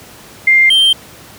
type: tone pair in turn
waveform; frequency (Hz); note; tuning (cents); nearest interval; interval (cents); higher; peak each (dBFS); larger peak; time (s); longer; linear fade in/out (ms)
sine / triangle; 2104 / 3146; C7 / G7; +9 / +6; perfect fifth; 697; second; -5; neither; 0.47-0.7 / 0.7-0.93; neither; 5
effects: pink hiss -37 dBFS RMS until 1.38 s + high-pass 80 Hz 12 dB/octave